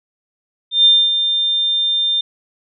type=tone with ADSR envelope; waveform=sine; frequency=3600 Hz; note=A7; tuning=39 cents sharp; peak=-6 dBFS; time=0.71-2.21 s; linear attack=140 ms; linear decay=250 ms; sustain=-8 dB; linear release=5 ms; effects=none